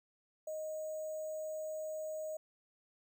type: tone with sample-and-hold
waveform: sine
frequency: 622.3 Hz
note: D#5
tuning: in tune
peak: -38 dBFS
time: 0.47-2.37 s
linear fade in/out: 5 ms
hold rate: 7350 Hz
effects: none